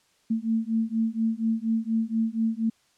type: beating tone pair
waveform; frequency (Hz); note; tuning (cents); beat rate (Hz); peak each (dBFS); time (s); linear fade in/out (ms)
sine; 222.5 / 226.7; A3 / A#3; +20 / -48; 4.2; -26; 0.3-2.7; 10
effects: white hiss -65 dBFS RMS until 2.97 s + low-pass 8000 Hz 12 dB/octave